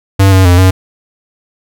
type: tone with pitch steps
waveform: square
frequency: 97.2 / 94.5 / 88.7 / 93.4 Hz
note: G2 / F#2 / F2 / F#2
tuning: -14 / +37 / +27 / +17 cents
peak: -4 dBFS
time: 0.19-0.71 s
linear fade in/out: 10 ms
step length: 130 ms
effects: none